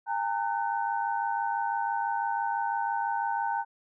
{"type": "tone cluster", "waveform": "sine", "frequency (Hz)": [807, 913, 1505], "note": ["G#5", "A#5", "F#6"], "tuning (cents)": [-50, -36, 29], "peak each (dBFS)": [-31, -29, -36], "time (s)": [0.06, 3.65], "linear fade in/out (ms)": 50, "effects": []}